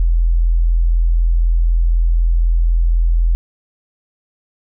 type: tone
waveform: sine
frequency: 42 Hz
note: E1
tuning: 33 cents sharp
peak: -10 dBFS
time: 0-3.35 s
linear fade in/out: 0 ms
effects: none